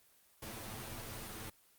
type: noise with comb filter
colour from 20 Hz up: pink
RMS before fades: -45 dBFS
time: 0.42-1.5 s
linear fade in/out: 5 ms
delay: 9.1 ms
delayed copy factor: +0.8
effects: white hiss -67 dBFS RMS until 1.78 s + Opus 24 kbps